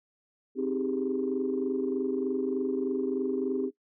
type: chord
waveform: sine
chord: Ab major seventh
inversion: first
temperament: equal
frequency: 261.6 / 311.1 / 392 / 415.3 Hz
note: C4 / Eb4 / G4 / Ab4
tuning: 0 / 0 / 0 / 0 cents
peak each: -30 / -36 / -30 / -35 dBFS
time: 0.55-3.71 s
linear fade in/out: 50 ms
effects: noise-tail reverb RT60 0.1 s tail -17 dB re dry + tanh soft clip ceiling -18 dBFS